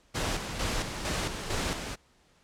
pink noise with tremolo, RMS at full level -30 dBFS, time 0.14-1.96 s, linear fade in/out 20 ms, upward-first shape square, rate 2.2 Hz, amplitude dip 50%, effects pink hiss -64 dBFS RMS until 2.43 s + low-pass 8000 Hz 12 dB/octave

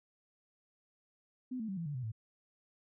sine tone with pitch steps, 253.9 / 221 / 192.42 / 167.51 / 145.83 / 126.95 / 110.52 Hz, B3 / A3 / G3 / E3 / D3 / B2 / A2, +48 / +8 / -32 / +28 / -12 / +48 / +8 cents, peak -36 dBFS, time 1.51-2.119 s, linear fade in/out 10 ms, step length 87 ms, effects none

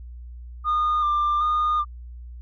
sine tone with vibrato, 1206 Hz, D6, 46 cents sharp, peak -17 dBFS, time 0.64-1.85 s, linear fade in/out 50 ms, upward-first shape square, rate 1.3 Hz, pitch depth 24 cents each way, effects tanh soft clip ceiling -17 dBFS + added 60 Hz sine -36 dBFS peak until 2.41 s

